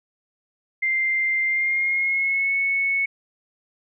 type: tone with pitch glide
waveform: sine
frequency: 2093 to 2207 Hz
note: C7 to C#7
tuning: 0 to -8 cents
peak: -19 dBFS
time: 0.82-3.06 s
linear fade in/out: 10 ms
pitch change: +92 cents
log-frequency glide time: 1.44-2.54 s
effects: none